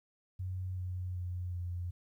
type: tone with pitch steps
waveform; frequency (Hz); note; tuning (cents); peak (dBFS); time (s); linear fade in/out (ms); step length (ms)
sine; 92.5 / 91.07 / 89.66 / 88.27; F#2 / F#2 / F2 / F2; 0 / -27 / +46 / +19; -35; 0.39-1.91; 10; 380
effects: 12-bit